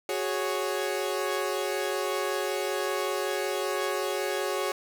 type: chord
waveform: sawtooth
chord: F# suspended second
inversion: none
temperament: equal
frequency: 370 / 415.3 / 554.4 Hz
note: F#4 / G#4 / C#5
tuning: 0 / 0 / 0 cents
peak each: -28 dBFS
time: 0.09-4.72 s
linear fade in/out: 2 ms
effects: none